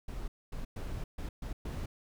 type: noise bursts at uneven times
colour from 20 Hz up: brown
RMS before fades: -38 dBFS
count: 6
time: 0.08-0.28 / 0.52-0.65 / 0.76-1.04 / 1.18-1.29 / 1.42-1.53 / 1.65-1.86 s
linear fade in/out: 5 ms
effects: none